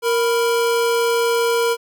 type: tone pair together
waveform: square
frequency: 466.2 / 987.8 Hz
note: A#4 / B5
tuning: 0 / 0 cents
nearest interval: octave + minor second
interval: 1300 cents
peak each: -17 / -24 dBFS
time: 0.02-1.77 s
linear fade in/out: 50 ms
effects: none